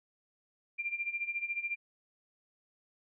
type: tone with tremolo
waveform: sine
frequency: 2381 Hz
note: D7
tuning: 23 cents sharp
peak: -30 dBFS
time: 0.78-1.76 s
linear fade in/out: 20 ms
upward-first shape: sine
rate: 14 Hz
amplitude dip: 80%
effects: none